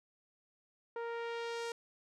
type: tone with low-pass filter sweep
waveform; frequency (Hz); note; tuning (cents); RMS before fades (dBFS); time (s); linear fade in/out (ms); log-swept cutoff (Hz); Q
sawtooth; 465.9; A#4; -1; -40; 0.96-1.72; 2; 1300 to 8200; 0.94
effects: none